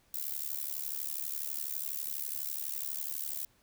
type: noise with amplitude modulation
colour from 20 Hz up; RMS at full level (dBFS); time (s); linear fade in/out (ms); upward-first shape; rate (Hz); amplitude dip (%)
violet; -33; 0.14-3.45; 2; sine; 72.1; 100
effects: pink hiss -68 dBFS RMS until 3.62 s